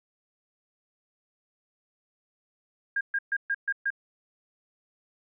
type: tone bursts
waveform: sine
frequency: 1616 Hz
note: G#6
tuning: 48 cents flat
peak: -24 dBFS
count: 6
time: 2.96-3.904 s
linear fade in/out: 5 ms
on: 49 ms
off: 130 ms
effects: none